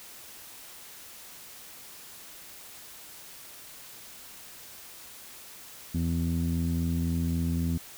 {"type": "tone with low-pass filter", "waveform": "sawtooth", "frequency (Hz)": 83.8, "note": "E2", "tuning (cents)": 29, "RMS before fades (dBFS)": -28, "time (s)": [5.94, 7.78], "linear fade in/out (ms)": 10, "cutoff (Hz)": 220, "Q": 4.3, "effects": ["white hiss -47 dBFS RMS until 7.97 s"]}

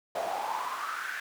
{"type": "noise with high-pass filter sweep", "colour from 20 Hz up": "brown", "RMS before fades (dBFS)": -34, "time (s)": [0.15, 1.2], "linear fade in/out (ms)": 5, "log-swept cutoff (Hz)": [630, 1700], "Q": 6.8, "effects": []}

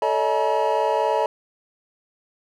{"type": "tone cluster", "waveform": "triangle", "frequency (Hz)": [439.8, 569, 633, 858, 959], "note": ["A4", "C#5", "D#5", "A5", "A#5"], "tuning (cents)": [-1, 45, 30, -44, 49], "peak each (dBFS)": -23, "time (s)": [0.02, 1.26], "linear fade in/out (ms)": 2, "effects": []}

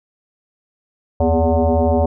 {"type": "tone with frequency modulation", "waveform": "sine", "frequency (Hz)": 248.8, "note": "B3", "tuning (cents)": 13, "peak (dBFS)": -12, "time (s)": [1.2, 2.06], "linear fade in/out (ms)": 5, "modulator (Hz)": 163, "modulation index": 3.1, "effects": []}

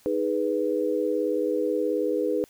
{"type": "chord", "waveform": "sine", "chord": "G# minor", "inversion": "second", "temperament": "equal", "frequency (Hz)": [311.1, 415.3, 493.9], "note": ["D#4", "G#4", "B4"], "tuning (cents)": [0, 0, 0], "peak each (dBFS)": [-28, -27, -26], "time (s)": [0.06, 2.44], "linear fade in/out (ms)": 0, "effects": ["white hiss -58 dBFS RMS until 2.49 s"]}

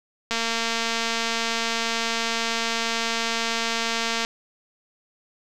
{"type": "click train", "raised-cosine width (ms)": 0.2, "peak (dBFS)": -8, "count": 903, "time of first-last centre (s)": [0.31, 4.249], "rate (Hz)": 229, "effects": []}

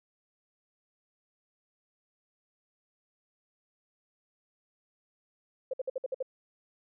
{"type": "tone bursts", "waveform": "sine", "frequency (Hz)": 523, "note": "C5", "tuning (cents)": -1, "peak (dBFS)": -29, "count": 7, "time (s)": [5.71, 6.227], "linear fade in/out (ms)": 5, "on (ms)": 25, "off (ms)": 57, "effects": []}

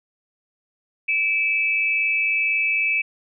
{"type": "tone pair together", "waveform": "sine", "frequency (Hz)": [2324, 2602], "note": ["D7", "E7"], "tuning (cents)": [-19, -23], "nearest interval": "major second", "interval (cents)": 196, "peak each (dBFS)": -21, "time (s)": [1.08, 3.02], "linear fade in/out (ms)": 10, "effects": []}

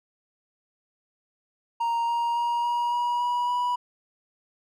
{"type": "tone with pitch steps", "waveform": "triangle", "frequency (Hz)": [932.3, 939.9, 947.5, 955.2, 963, 970.8, 978.7], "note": ["A#5", "A#5", "A#5", "A#5", "B5", "B5", "B5"], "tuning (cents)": [0, 14, 28, 42, -44, -30, -16], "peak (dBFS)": -21, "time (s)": [1.8, 3.76], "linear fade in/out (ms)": 10, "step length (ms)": 280, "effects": []}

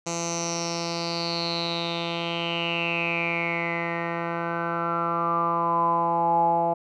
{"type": "tone with low-pass filter sweep", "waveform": "10% pulse", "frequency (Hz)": 169.1, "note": "E3", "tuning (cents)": 44, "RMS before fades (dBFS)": -26, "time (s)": [0.06, 6.74], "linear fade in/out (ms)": 10, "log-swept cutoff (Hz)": [6700, 760], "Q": 9.3, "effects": []}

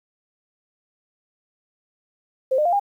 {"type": "tone with pitch steps", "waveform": "sine", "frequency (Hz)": [523.3, 604.6, 698.5, 807], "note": ["C5", "D#5", "F5", "G#5"], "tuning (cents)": [0, -50, 0, -50], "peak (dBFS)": -16, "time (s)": [2.51, 2.798], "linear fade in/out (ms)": 10, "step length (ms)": 72, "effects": ["9-bit"]}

